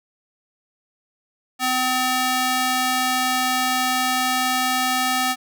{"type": "tone with high-pass filter", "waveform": "square", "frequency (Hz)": 255.4, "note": "C4", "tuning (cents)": -42, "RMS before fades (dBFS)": -21, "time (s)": [1.59, 5.36], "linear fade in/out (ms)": 50, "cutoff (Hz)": 720, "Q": 0.65, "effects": []}